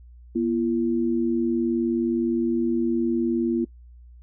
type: tone pair together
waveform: sine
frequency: 240 / 339.4 Hz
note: B3 / F4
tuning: -49 / -49 cents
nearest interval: tritone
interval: 600 cents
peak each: -23 dBFS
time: 0.35-3.65 s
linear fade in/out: 10 ms
effects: noise-tail reverb RT60 0.1 s tail -23 dB re dry + added 60 Hz sine -44 dBFS peak until 4.22 s